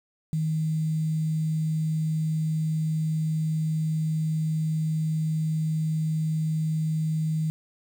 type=tone with quantisation; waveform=sine; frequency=157.5 Hz; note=D#3; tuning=21 cents sharp; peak=-23 dBFS; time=0.33-7.5 s; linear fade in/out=0 ms; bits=8; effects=none